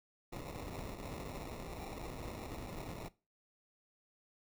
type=noise with sample-and-hold; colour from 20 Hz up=pink; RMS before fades=-45 dBFS; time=0.32-3.09 s; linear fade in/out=10 ms; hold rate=1575 Hz; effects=noise-tail reverb RT60 0.3 s tail -20 dB re dry